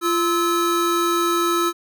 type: tone pair together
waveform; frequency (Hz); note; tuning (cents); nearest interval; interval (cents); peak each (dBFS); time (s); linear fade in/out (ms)
square; 344.3 / 1300; F4 / E6; -25 / -24; octave + major seventh; 2301; -21; 0.01-1.73; 50
effects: none